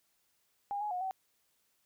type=tone with pitch steps; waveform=sine; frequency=810 / 838 / 724 / 761 Hz; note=G#5 / G#5 / F#5 / F#5; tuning=-43 / +15 / -38 / +48 cents; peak=-33 dBFS; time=0.71-1.11 s; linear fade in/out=0 ms; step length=100 ms; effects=white hiss -75 dBFS RMS until 1.85 s